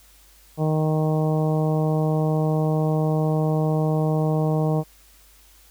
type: harmonic tone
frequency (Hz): 155.56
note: D#3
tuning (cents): 0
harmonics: 1 / 2 / 3 / 4 / 5 / 6 / 7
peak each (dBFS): -20 / -28 / -27 / -29 / -32 / -38 / -39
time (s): 0.57-4.84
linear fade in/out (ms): 50
effects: added 50 Hz sine -54 dBFS peak until 5.7 s + white hiss -54 dBFS RMS until 5.7 s